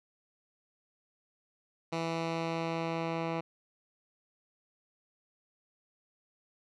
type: tone with low-pass filter sweep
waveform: 10% pulse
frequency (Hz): 165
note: E3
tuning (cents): +2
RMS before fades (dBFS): -34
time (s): 1.92-3.41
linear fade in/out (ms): 10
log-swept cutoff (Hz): 5100 to 2500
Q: 0.84
effects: none